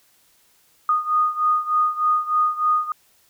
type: beating tone pair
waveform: sine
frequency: 1233 / 1236.3 Hz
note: D#6 / D#6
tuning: -16 / -11 cents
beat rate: 3.3 Hz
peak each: -19 / -22 dBFS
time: 0.89-2.92 s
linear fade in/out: 2 ms
effects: white hiss -59 dBFS RMS until 3.29 s